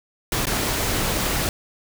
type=noise with dropouts; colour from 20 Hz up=pink; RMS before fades=-23 dBFS; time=0.32-1.49 s; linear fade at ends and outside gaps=1 ms; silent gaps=0.455-0.469 s; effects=none